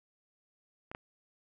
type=clicks; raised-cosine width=0.5 ms; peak=-28 / -24 dBFS; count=2; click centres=0.915 / 0.949 s; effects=none